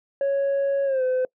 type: tone with pitch glide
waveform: sine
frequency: 554.4 to 511.3 Hz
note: C#5 to C5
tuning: 0 to -40 cents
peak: -17 dBFS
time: 0.21-1.25 s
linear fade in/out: 2 ms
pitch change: -140 cents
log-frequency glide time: 0.85-1.03 s
effects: noise-tail reverb RT60 0.1 s tail -25 dB re dry + tanh soft clip ceiling -19 dBFS